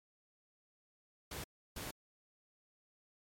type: noise bursts at uneven times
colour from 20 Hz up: pink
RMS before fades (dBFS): -44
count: 2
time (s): 1.31-1.44 / 1.76-1.91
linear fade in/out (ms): 5
effects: MP3 64 kbps